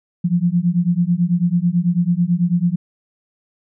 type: beating tone pair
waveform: sine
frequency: 170 / 179.1 Hz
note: F3 / F3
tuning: -46 / +44 cents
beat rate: 9.1 Hz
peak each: -17 dBFS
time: 0.24-2.76 s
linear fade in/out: 10 ms
effects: none